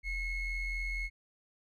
triangle ring-modulated tone, 1068 Hz, C6, 35 cents sharp, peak -28 dBFS, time 0.03-1.1 s, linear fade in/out 50 ms, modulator 1110 Hz, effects none

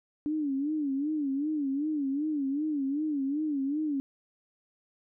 sine tone with vibrato, 289.3 Hz, D4, 26 cents flat, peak -27 dBFS, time 0.26-4 s, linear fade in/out 0 ms, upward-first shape sine, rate 2.6 Hz, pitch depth 130 cents each way, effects none

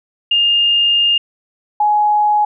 sine tone pair in turn, 2821 / 838.7 Hz, F7 / G#5, +17 / +17 cents, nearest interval octave + major sixth, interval 2100 cents, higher first, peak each -10 dBFS, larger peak neither, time 0.31-1.18 / 1.8-2.45 s, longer first, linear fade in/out 5 ms, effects none

